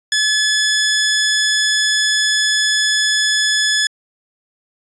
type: tone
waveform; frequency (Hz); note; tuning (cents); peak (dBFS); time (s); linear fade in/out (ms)
15% pulse; 1715; A6; -45; -7; 0.12-3.87; 2
effects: resampled to 22050 Hz